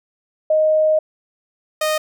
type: tone pair in turn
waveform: sine / sawtooth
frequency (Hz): 622.3 / 618.9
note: D#5 / D#5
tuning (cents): 0 / -9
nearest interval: unison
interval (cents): 9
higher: first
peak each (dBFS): -12 / -13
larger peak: first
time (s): 0.5-0.99 / 1.81-1.98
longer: first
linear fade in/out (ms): 5
effects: none